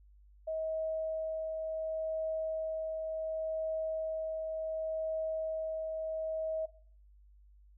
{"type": "tone with tremolo", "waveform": "sine", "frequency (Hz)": 637, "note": "D#5", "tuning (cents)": 41, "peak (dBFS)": -32, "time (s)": [0.47, 6.66], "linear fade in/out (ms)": 10, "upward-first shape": "triangle", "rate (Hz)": 0.69, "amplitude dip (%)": 30, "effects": ["noise-tail reverb RT60 0.5 s tail -17 dB re dry", "added 50 Hz sine -57 dBFS peak until 7.77 s"]}